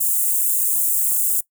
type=high-pass noise; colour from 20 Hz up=white; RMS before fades=-19 dBFS; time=0-1.41 s; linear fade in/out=10 ms; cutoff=7500 Hz; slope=48 dB/octave; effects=noise-tail reverb RT60 0.1 s tail -20 dB re dry